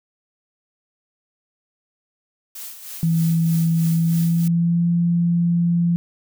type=noise with tremolo; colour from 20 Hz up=blue; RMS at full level=-33 dBFS; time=2.55-4.48 s; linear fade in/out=5 ms; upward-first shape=sine; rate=3.2 Hz; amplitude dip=60%
type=tone with pitch glide; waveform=sine; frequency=164.81 to 171.51 Hz; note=E3 to F3; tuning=0 to -31 cents; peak=-15 dBFS; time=3.03-5.96 s; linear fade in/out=0 ms; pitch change=+69 cents; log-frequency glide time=3.89-4.88 s
effects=none